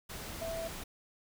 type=tone in noise; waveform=sine; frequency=659.3 Hz; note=E5; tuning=in tune; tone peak=-36 dBFS; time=0.41-0.68 s; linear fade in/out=10 ms; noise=pink; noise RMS=-43 dBFS; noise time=0.09-0.84 s; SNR=+4 dB; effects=none